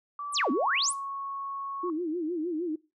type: tone with pitch glide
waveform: sine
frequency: 1157 to 1103.5 Hz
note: D6 to C#6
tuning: -26 to -8 cents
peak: -33 dBFS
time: 0.19-1.9 s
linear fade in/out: 2 ms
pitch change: -82 cents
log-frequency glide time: 0.34-0.67 s
type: exponential two-way sweep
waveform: sine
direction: down then up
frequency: 11840 to 236.2 to 11840 Hz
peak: -24 dBFS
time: 0.32-0.94 s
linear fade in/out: 50 ms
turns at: 0.51 s
type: tone with vibrato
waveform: sine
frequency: 331.3 Hz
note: E4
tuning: 9 cents sharp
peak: -28 dBFS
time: 1.83-2.76 s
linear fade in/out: 10 ms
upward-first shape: sine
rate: 6.5 Hz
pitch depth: 150 cents each way
effects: noise-tail reverb RT60 0.3 s tail -22 dB re dry